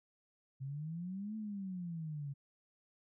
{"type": "exponential two-way sweep", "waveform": "sine", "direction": "up then down", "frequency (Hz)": [130.81, 220.3, 137.6], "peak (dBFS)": -39, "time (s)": [0.6, 2.34], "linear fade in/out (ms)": 20, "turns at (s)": 1.36, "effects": []}